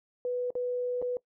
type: tone with dropouts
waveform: sine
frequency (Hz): 493.9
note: B4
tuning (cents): 0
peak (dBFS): -28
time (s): 0.25-1.17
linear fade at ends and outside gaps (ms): 1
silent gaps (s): 0.505-0.553 / 1.017-1.024
effects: noise-tail reverb RT60 0.1 s tail -21 dB re dry